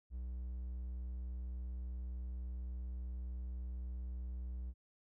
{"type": "tone", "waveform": "triangle", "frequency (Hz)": 61.74, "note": "B1", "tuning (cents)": 0, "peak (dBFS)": -38, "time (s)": [0.1, 4.74], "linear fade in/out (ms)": 50, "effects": []}